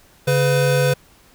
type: tone pair together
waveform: square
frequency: 140.58 / 503 Hz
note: C#3 / B4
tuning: +25 / +32 cents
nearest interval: octave + minor seventh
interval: 2207 cents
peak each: -18 dBFS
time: 0.27-0.94 s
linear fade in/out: 10 ms
effects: pink hiss -52 dBFS RMS until 1.34 s